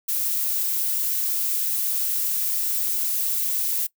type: noise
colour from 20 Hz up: violet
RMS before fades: -24 dBFS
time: 0.08-3.87 s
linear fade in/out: 10 ms
effects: noise-tail reverb RT60 0.1 s tail -21 dB re dry